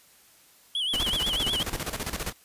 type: tone with vibrato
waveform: triangle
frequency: 3162 Hz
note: G7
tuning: 14 cents sharp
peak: -24 dBFS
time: 0.75-1.63 s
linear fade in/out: 2 ms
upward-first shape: sine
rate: 8.1 Hz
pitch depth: 140 cents each way
type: noise with tremolo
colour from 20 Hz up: pink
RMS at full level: -30 dBFS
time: 0.93-2.33 s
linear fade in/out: 10 ms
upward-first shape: square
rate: 15 Hz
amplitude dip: 70%
effects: white hiss -57 dBFS RMS until 2.44 s + resampled to 32000 Hz